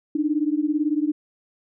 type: beating tone pair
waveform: sine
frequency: 293.7 / 311.7 Hz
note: D4 / D#4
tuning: 0 / +3 cents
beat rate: 18 Hz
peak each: -22 / -23 dBFS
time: 0.15-1.12 s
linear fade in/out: 5 ms
effects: none